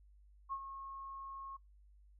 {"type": "tone with ADSR envelope", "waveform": "sine", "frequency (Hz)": 1087, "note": "C#6", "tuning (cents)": -34, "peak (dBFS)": -36, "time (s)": [0.49, 1.57], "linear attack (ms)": 33, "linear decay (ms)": 61, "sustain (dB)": -9, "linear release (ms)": 12, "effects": ["noise-tail reverb RT60 0.2 s tail -24 dB re dry", "added 50 Hz sine -60 dBFS peak until 2.19 s"]}